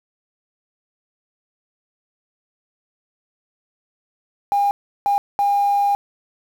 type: tone bursts at uneven times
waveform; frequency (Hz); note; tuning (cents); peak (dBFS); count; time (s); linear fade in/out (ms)
triangle; 808; G#5; -48; -11; 3; 4.52-4.71 / 5.06-5.18 / 5.39-5.95; 0
effects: tanh soft clip ceiling -12 dBFS + 7-bit